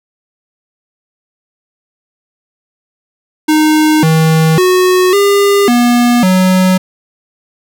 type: tone with pitch steps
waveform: square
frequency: 308.7 / 159.7 / 367.2 / 402.3 / 241.3 / 185.6 Hz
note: D#4 / D#3 / F#4 / G4 / B3 / F#3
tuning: -14 / +45 / -13 / +45 / -40 / +6 cents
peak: -7 dBFS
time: 3.48-6.78 s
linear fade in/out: 10 ms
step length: 550 ms
effects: none